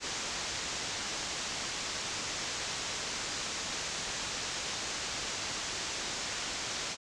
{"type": "low-pass noise", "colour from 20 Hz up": "white", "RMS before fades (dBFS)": -37, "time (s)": [0, 6.97], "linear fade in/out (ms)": 50, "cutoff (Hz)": 7300, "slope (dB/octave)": 48, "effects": []}